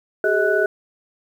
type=tone cluster; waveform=sine; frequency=385.8 / 422.5 / 635 / 1482 Hz; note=G4 / G#4 / D#5 / F#6; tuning=-28 / +30 / +35 / +2 cents; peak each=-21 dBFS; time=0.24-0.66 s; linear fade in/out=2 ms; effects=8-bit